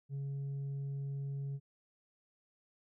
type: tone with tanh clipping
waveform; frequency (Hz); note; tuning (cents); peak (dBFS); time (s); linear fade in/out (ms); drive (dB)
triangle; 138.9; C#3; +4; -37; 0.09-1.6; 50; 7
effects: none